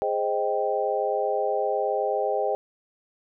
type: chord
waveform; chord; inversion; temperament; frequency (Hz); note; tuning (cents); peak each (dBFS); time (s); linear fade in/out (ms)
sine; Ab major seventh; none; equal; 415.3 / 523.3 / 622.3 / 784; Ab4 / C5 / Eb5 / G5; 0 / 0 / 0 / 0; -28; 0.02-2.55; 0
effects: none